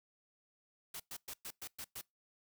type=noise bursts; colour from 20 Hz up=white; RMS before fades=-45 dBFS; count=7; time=0.94-2.013 s; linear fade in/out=5 ms; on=59 ms; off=110 ms; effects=noise-tail reverb RT60 0.2 s tail -25 dB re dry